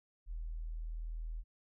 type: tone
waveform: sine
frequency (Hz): 40.36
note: E1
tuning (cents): -36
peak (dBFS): -38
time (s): 0.26-1.44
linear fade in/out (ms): 50
effects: none